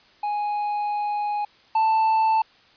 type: tone pair in turn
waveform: triangle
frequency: 830.6 / 883.8 Hz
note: G#5 / A5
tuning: 0 / +7 cents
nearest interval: minor second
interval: 107 cents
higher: second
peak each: -21 / -15 dBFS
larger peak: second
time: 0.23-1.45 / 1.75-2.42 s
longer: first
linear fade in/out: 5 ms
effects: white hiss -55 dBFS RMS until 2.76 s + resampled to 11025 Hz